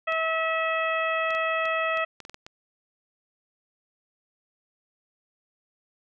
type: harmonic tone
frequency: 647 Hz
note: E5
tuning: 32 cents flat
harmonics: 1 / 2 / 3 / 4 / 5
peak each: -28 / -28 / -30 / -31 / -41 dBFS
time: 0.07-2.05 s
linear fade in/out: 10 ms
type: clicks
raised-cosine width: 0.2 ms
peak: -24 dBFS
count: 10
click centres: 0.123 / 1.306 / 1.35 / 1.655 / 1.973 / 2.203 / 2.251 / 2.296 / 2.344 / 2.465 s
effects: none